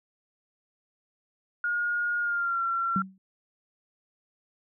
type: tone with pitch glide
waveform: sine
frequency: 1430 to 1362.3 Hz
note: F6 to F6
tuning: +41 to -43 cents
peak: -25 dBFS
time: 1.64-3.02 s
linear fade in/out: 2 ms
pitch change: -84 cents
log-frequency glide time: 2.2-2.62 s
type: tone with exponential decay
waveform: sine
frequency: 190.2 Hz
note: F#3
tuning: 48 cents sharp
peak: -22 dBFS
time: 2.96-3.18 s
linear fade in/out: 2 ms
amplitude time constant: 47 ms
effects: none